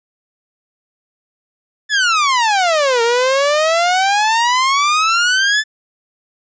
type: exponential two-way sweep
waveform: sawtooth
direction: down then up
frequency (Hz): 1760 to 457.5 to 1760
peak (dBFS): -8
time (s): 1.89-5.64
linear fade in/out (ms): 50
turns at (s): 3.02
effects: resampled to 16000 Hz